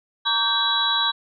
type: tone cluster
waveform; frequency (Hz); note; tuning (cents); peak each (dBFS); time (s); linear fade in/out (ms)
sine; 927 / 1144 / 1571 / 3363 / 3903; A#5 / D6 / G6 / G#7 / B7; -10 / -46 / +3 / +21 / -21; -27 / -27 / -27 / -27 / -21; 0.25-1.12; 20
effects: none